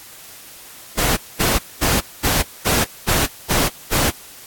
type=noise bursts; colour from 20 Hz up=pink; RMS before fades=-17 dBFS; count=8; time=0.97-4.11 s; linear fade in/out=20 ms; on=200 ms; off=220 ms; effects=white hiss -40 dBFS RMS until 4.46 s + AAC 64 kbps